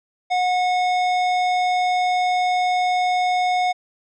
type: tone with hard clipping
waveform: sine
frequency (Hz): 728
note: F#5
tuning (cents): -28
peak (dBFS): -19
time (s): 0.3-3.73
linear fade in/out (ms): 20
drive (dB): 15
effects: low-pass 6000 Hz 12 dB/octave